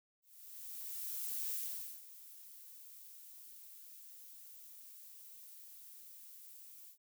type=noise with ADSR envelope; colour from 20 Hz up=violet; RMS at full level=-39 dBFS; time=0.22-6.98 s; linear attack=1300 ms; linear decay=490 ms; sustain=-16 dB; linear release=100 ms; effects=none